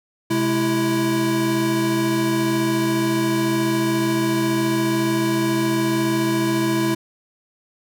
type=tone cluster; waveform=square; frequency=130.1 / 212.1 / 331.2 Hz; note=C3 / G#3 / E4; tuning=-9 / +37 / +8 cents; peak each=-27 / -26 / -20 dBFS; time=0.3-6.95 s; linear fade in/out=10 ms; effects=none